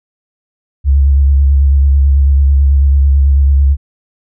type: tone with vibrato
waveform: sine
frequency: 69.3 Hz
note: C#2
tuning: in tune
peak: -5 dBFS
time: 0.84-3.77 s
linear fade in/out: 50 ms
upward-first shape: square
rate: 9.1 Hz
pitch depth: 30 cents each way
effects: none